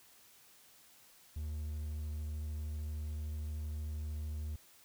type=tone; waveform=triangle; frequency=76.1 Hz; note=D#2; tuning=38 cents flat; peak=-35 dBFS; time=1.36-4.56 s; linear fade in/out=5 ms; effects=white hiss -62 dBFS RMS until 4.84 s